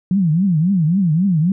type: tone with vibrato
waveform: sine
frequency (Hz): 174.5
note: F3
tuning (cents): -1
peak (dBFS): -12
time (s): 0.11-1.52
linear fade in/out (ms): 2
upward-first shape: triangle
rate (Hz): 3.7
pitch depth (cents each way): 290
effects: none